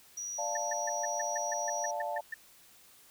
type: tone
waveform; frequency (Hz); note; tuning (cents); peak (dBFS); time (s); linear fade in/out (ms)
sine; 5800; F#8; -35; -36; 0.17-1.91; 5
type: chord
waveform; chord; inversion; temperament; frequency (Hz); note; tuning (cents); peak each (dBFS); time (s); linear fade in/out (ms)
sine; D minor; none; equal; 587.3 / 698.5 / 880; D5 / F5 / A5; 0 / 0 / 0; -37; 0.38-2.21; 10
type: tone bursts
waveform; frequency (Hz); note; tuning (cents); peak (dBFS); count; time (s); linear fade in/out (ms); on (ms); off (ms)
sine; 1791; A6; +30; -34; 12; 0.55-2.342; 5; 21; 140
effects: white hiss -59 dBFS RMS until 3.1 s